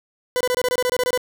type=tone bursts; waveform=40% pulse; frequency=499.7 Hz; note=B4; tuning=20 cents sharp; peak=-17 dBFS; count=12; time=0.36-1.176 s; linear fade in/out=0 ms; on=46 ms; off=24 ms; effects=none